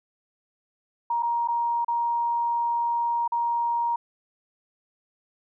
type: tone with dropouts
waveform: sine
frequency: 941 Hz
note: A#5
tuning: 16 cents sharp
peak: -22 dBFS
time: 1.1-3.96 s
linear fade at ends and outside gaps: 5 ms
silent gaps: 1.225-1.23 / 1.476-1.484 / 1.847-1.881 / 3.278-3.32 s
effects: none